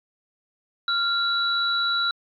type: tone pair together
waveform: sine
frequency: 1388 / 3930 Hz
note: F6 / B7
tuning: -11 / -9 cents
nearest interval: octave + tritone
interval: 1802 cents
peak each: -23 dBFS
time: 0.88-2.11 s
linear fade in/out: 2 ms
effects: MP3 96 kbps